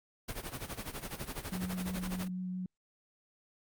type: noise with tremolo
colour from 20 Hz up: pink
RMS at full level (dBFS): -38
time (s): 0.28-2.28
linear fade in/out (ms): 10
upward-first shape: sine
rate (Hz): 12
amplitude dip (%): 80
type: tone with vibrato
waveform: sine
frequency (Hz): 183.3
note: F#3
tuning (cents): -16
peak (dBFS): -35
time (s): 1.52-2.66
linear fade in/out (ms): 2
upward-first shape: triangle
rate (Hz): 5.9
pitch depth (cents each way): 11
effects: Opus 48 kbps